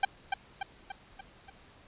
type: tone with echo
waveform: sawtooth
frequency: 784 Hz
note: G5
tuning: in tune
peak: -17 dBFS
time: 0.03-0.05 s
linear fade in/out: 5 ms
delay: 290 ms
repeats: 5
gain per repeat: -5 dB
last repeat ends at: 1.5 s
effects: pink hiss -57 dBFS RMS until 1.87 s + resampled to 8000 Hz